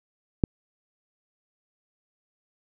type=click; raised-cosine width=3 ms; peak=-6 dBFS; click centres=0.438 s; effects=none